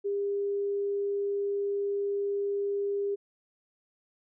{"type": "tone", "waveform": "sine", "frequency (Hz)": 402.2, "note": "G4", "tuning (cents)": 44, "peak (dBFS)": -27, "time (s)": [0.04, 3.16], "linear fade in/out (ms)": 20, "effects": []}